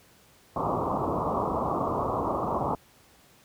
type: low-pass noise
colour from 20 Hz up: white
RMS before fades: -28 dBFS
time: 0.56-2.75 s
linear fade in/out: 2 ms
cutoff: 1200 Hz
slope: 96 dB/octave
effects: pink hiss -58 dBFS RMS until 3.44 s + high-pass 60 Hz 12 dB/octave